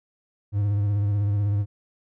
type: tone with vibrato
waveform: triangle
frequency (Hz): 102.1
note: G#2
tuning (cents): -29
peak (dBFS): -18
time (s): 0.52-1.66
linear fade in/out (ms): 50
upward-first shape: sine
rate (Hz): 16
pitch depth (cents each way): 40
effects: none